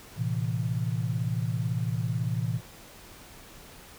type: chord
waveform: sine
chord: A minor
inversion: none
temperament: equal with one note detuned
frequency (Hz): 112.83 / 130.81 / 164.81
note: A2 / C3 / E3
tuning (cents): +44 / 0 / 0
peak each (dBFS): -29 / -31 / -32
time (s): 0.16-2.61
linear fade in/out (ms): 50
effects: pink hiss -49 dBFS RMS until 3.98 s